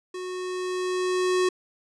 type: tone with level ramp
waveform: square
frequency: 366.7 Hz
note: F#4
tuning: 15 cents flat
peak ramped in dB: -33 to -20 dBFS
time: 0.14-1.49 s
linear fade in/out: 5 ms
effects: resampled to 22050 Hz